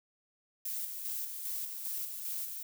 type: noise with tremolo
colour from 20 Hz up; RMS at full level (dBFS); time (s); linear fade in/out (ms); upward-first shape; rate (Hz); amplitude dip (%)
violet; -37; 0.65-2.63; 5; square; 2.5; 40
effects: none